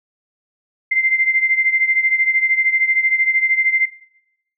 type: beating tone pair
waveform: sine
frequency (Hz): 2083 / 2096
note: C7 / C7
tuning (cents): -8 / +2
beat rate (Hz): 13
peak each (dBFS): -15 / -20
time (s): 0.91-3.86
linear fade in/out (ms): 10
effects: noise-tail reverb RT60 0.8 s tail -18 dB re dry